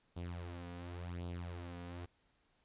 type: tone with flanger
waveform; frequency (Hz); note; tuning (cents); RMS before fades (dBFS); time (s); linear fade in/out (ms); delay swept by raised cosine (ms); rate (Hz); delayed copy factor
sawtooth; 87.31; F2; 0; -45; 0.16-2.06; 10; 0.25 to 4.15; 0.91; +0.7
effects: pink hiss -75 dBFS RMS until 2.64 s + resampled to 8000 Hz